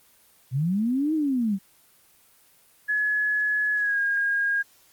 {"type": "linear two-way sweep", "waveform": "sine", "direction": "up then down", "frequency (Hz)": [120, 320.8, 184], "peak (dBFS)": -21, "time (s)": [0.51, 1.59], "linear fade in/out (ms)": 50, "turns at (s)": 1.14}
{"type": "tone with pitch glide", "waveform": "sine", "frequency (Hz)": [1697, 1626.9], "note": ["G#6", "G#6"], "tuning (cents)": [37, -36], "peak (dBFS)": -21, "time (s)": [2.88, 4.63], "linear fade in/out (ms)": 20, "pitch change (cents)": -73, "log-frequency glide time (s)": [3.74, 4]}
{"effects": ["white hiss -58 dBFS RMS until 4.92 s", "Opus 24 kbps"]}